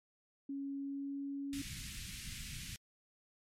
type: tone with pitch glide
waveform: sine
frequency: 277.2 to 279.1 Hz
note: C#4 to C#4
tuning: 0 to +12 cents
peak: -38 dBFS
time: 0.49-1.62 s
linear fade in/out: 5 ms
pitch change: +12 cents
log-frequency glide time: 0.78-1.17 s
type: band-stop noise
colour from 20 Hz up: pink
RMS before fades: -45 dBFS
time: 1.53-2.76 s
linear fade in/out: 0 ms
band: 200 to 2000 Hz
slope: 24 dB/octave
effects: low-pass 11000 Hz 12 dB/octave + MP3 64 kbps